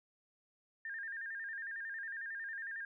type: tone with vibrato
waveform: sine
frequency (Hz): 1708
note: G#6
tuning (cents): +48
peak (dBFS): -40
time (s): 0.85-2.85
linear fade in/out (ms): 2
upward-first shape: square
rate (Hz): 11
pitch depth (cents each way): 93
effects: none